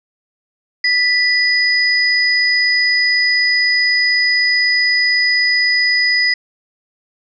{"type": "tone pair together", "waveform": "sine", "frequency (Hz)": [1975.5, 4974], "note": ["B6", "D#8"], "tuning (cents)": [0, -1], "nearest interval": "octave + major third", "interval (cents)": 1599, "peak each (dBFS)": [-13, -16], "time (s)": [0.84, 6.34], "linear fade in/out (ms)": 5, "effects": []}